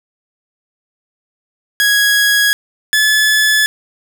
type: tone pair in turn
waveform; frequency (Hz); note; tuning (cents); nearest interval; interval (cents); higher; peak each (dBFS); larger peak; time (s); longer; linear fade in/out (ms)
sawtooth; 1661.2 / 1721.7; G#6 / A6; 0 / -38; minor second; 62; second; -6; neither; 1.8-2.53 / 2.93-3.66; neither; 0
effects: none